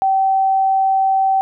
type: tone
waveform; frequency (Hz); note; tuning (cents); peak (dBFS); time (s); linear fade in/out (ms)
sine; 771; G5; -29; -12; 0.02-1.41; 0
effects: none